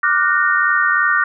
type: tone cluster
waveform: sine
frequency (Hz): 1177 / 1425 / 1508 / 1844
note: D6 / F6 / F#6 / A#6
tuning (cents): +3 / +34 / +32 / -19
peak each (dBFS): -18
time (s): 0.03-1.24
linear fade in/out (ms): 5
effects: none